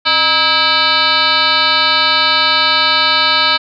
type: tone with frequency modulation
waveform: sine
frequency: 2650 Hz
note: E7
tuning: 9 cents sharp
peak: -9 dBFS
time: 0.05-3.58 s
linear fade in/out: 20 ms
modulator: 340 Hz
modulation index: 5.2
effects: none